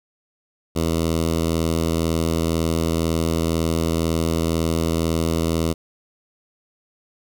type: tone with notch filter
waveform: 10% pulse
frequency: 82 Hz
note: E2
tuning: 9 cents flat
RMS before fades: -21 dBFS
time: 0.75-5.74 s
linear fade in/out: 20 ms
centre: 1700 Hz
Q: 0.99
effects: none